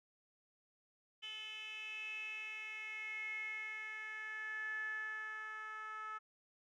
10% pulse tone with band-pass filter sweep, 432.9 Hz, A4, 28 cents flat, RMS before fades -45 dBFS, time 1.22-6.19 s, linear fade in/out 20 ms, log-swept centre 3000 to 1400 Hz, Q 9.4, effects none

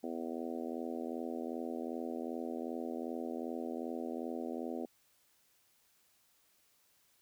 harmonic tone, 82.6 Hz, E2, 4 cents sharp, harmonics 3 / 4 / 5 / 6 / 7 / 8 / 9, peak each -41 / -43 / -45 / -47 / -48 / -49 / -50 dBFS, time 0.03-4.86 s, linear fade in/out 10 ms, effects white hiss -71 dBFS RMS until 7.21 s

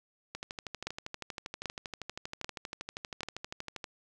two click trains, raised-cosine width 0.2 ms, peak -21 / -17 dBFS, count 45 / 4, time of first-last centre 0.35-3.842 / 0.87-3.232 s, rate 12.6 / 1.27 Hz, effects none

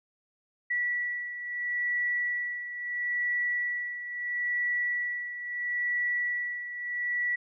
sine beating tone pair, 1948 / 1948.75 Hz, B6 / B6, -24 / -24 cents, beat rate 0.75 Hz, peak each -29 / -35 dBFS, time 0.7-7.36 s, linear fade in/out 10 ms, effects none

